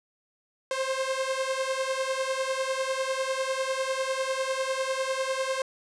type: beating tone pair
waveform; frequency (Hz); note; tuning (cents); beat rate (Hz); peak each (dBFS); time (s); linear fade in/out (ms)
sawtooth; 523.3 / 533.3; C5 / C5; 0 / +33; 10; -26; 0.71-5.62; 2
effects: resampled to 22050 Hz + 10-bit